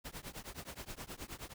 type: noise with tremolo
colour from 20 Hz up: pink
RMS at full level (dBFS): -43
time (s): 0.04-1.54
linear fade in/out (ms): 20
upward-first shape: triangle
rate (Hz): 9.5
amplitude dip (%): 100
effects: none